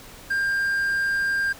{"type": "tone", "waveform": "triangle", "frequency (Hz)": 1597, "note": "G6", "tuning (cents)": 32, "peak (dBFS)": -19, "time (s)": [0.3, 1.53], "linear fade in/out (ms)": 10, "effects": ["pink hiss -44 dBFS RMS until 1.59 s"]}